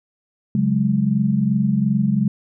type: chord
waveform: sine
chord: C# suspended fourth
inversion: none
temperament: equal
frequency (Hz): 138.59 / 185 / 207.7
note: C#3 / F#3 / G#3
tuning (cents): 0 / 0 / 0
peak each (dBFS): -21 / -21 / -18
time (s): 0.55-2.28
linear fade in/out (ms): 2
effects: none